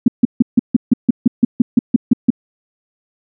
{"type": "tone bursts", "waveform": "sine", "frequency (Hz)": 240, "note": "B3", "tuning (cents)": -49, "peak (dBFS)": -4, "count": 14, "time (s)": [0.06, 2.304], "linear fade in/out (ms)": 5, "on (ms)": 21, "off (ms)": 150, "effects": []}